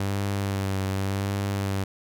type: tone with vibrato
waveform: sawtooth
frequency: 98 Hz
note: G2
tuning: in tune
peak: -21 dBFS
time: 0-1.84 s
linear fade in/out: 5 ms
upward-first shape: sine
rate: 0.89 Hz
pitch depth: 32 cents each way
effects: none